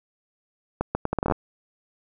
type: accelerating click train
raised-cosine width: 1 ms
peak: -9 dBFS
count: 11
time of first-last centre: 0.81-1.322 s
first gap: 140 ms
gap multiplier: 0.74
effects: none